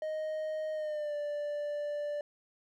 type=tone with pitch glide; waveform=triangle; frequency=622.3 to 587.4 Hz; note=D#5 to D5; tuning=0 to 0 cents; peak=-31 dBFS; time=0.02-2.21 s; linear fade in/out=2 ms; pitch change=-100 cents; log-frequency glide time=0.73-1.15 s; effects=none